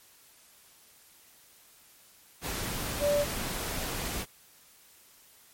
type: tone in noise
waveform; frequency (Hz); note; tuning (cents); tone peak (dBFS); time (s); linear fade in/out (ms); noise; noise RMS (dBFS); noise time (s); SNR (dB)
sine; 581; D5; -19; -23; 3-3.26; 50; pink; -34; 2.41-4.26; +8
effects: white hiss -58 dBFS RMS until 5.53 s + MP3 64 kbps